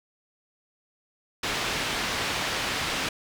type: low-pass noise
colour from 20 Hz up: white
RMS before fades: -29 dBFS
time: 1.43-3.09 s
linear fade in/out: 5 ms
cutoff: 3600 Hz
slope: 12 dB/octave
effects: none

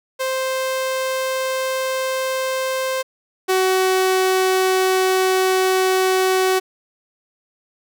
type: tone pair in turn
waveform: sawtooth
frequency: 523.3 / 375.3 Hz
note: C5 / F#4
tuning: 0 / +25 cents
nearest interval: tritone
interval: 575 cents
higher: first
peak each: -16 / -11 dBFS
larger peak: second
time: 0.19-3.03 / 3.48-6.6 s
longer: second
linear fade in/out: 20 ms
effects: none

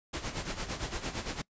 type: noise with tremolo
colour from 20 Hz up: pink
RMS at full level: -34 dBFS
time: 0.13-1.42 s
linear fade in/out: 10 ms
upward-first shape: sine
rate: 8.8 Hz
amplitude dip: 70%
effects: noise-tail reverb RT60 0.1 s tail -23 dB re dry + resampled to 16000 Hz

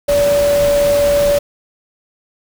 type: tone in noise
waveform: sine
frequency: 575 Hz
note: D5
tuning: 37 cents flat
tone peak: -10 dBFS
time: 0.08-1.39 s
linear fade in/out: 10 ms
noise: pink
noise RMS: -23 dBFS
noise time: 0.08-1.39 s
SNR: +10 dB
effects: none

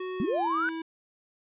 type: tone with pitch glide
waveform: square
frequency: 370 to 325.8 Hz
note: F#4 to E4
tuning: 0 to -20 cents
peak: -33 dBFS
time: 0-0.82 s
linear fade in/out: 5 ms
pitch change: -220 cents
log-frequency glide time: 0.21-0.55 s
type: linear sweep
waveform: sine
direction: up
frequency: 175.2 to 1548 Hz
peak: -25 dBFS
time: 0.2-0.69 s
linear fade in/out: 0 ms
effects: resampled to 8000 Hz

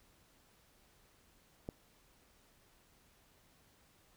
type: click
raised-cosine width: 2 ms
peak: -27 dBFS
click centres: 1.689 s
effects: pink hiss -68 dBFS RMS until 4.16 s

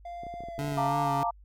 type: tone with pitch glide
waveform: triangle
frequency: 695 to 660.2 Hz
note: F5 to E5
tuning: -9 to +2 cents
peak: -35 dBFS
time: 0.05-0.88 s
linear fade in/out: 5 ms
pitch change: -89 cents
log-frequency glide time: 0.4-0.69 s
type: clicks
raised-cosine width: 2 ms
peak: -31 dBFS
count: 12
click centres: 0.235 / 0.267 / 0.34 / 0.406 / 0.437 / 0.486 / 0.582 / 0.614 / 0.646 / 0.68 / 0.722 / 0.771 s
type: tone with vibrato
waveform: 25% pulse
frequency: 142.4 Hz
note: C#3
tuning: 47 cents sharp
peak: -27 dBFS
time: 0.59-1.23 s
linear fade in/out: 0 ms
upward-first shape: sine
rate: 3.1 Hz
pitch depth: 40 cents each way
type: chord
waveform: sine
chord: Bb major seventh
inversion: second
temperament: equal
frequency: 698.5 / 880 / 932.3 / 1174.7 Hz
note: F5 / A5 / Bb5 / D6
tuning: 0 / 0 / 0 / 0 cents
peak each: -29 / -34 / -31 / -33 dBFS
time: 0.77-1.31 s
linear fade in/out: 10 ms
effects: added 50 Hz sine -50 dBFS peak until 1.44 s

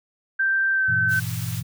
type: tone with pitch glide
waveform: sine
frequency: 1568 to 1534.8 Hz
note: G6 to G6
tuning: 0 to -37 cents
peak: -18 dBFS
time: 0.39-1.2 s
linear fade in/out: 10 ms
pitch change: -37 cents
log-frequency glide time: 0.73-0.88 s
type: chord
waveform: sine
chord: E diminished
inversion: first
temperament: just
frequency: 98.89 / 118.67 / 164.81 Hz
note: G2 / Bb2 / E3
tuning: +16 / +31 / 0 cents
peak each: -31 / -28 / -32 dBFS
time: 0.88-1.63 s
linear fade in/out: 10 ms
type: high-pass noise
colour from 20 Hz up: white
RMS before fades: -36 dBFS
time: 1.08-1.63 s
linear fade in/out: 50 ms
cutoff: 950 Hz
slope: 12 dB/octave
effects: none

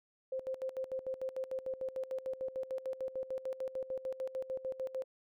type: tone with tremolo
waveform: sine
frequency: 523.3 Hz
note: C5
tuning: in tune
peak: -34 dBFS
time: 0.32-5.04 s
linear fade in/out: 5 ms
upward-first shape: square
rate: 6.7 Hz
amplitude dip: 80%
effects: none

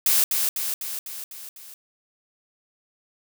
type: noise with echo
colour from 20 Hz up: blue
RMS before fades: -19 dBFS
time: 0.06-0.24 s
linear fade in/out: 2 ms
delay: 250 ms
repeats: 6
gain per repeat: -4 dB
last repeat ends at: 1.74 s
effects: none

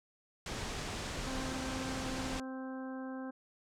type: low-pass noise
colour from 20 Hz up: pink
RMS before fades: -40 dBFS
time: 0.46-2.4 s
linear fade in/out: 2 ms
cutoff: 8000 Hz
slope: 24 dB/octave
type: harmonic tone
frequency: 261.6 Hz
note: C4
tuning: in tune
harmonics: 1 / 2 / 3 / 4 / 5 / 6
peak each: -40 / -47 / -51 / -53 / -56 / -53 dBFS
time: 1.26-3.31 s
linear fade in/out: 10 ms
effects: none

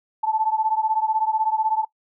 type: beating tone pair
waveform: sine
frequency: 870 / 886 Hz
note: A5 / A5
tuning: -20 / +12 cents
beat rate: 16 Hz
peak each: -21 / -23 dBFS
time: 0.23-1.85 s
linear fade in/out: 10 ms
effects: noise-tail reverb RT60 0.1 s tail -19 dB re dry

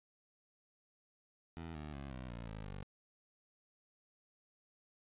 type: tone with pitch steps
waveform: 15% pulse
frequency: 82.41 / 75.57 / 69.3 / 63.55 / 58.27 / 53.44 / 49 Hz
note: E2 / D#2 / C#2 / C2 / A#1 / A1 / G1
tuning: 0 / -50 / 0 / -50 / 0 / -50 / 0 cents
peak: -38 dBFS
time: 1.57-2.83 s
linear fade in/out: 0 ms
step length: 180 ms
effects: resampled to 8000 Hz

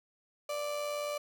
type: tone with amplitude modulation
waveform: 35% pulse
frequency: 587.3 Hz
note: D5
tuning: in tune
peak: -30 dBFS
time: 0.49-1.18 s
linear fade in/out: 5 ms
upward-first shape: sine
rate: 98.8 Hz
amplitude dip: 40%
effects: none

